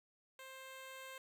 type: tone with level ramp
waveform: 10% pulse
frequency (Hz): 527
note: C5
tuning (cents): +12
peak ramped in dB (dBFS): -43 to -40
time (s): 0.39-1.18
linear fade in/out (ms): 2
effects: none